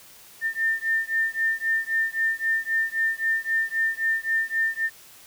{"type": "beating tone pair", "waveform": "sine", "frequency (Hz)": [1800, 1803.8], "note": ["A6", "A6"], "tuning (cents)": [39, 43], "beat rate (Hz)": 3.8, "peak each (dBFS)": -25, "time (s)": [0.41, 4.9], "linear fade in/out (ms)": 50, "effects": ["white hiss -49 dBFS RMS until 5.26 s"]}